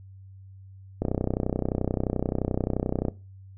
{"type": "click train", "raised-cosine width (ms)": 2, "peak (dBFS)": -12, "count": 66, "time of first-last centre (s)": [1.02, 3.083], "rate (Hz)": 31.5, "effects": ["noise-tail reverb RT60 0.3 s tail -19 dB re dry", "added 96 Hz sine -44 dBFS peak until 3.57 s"]}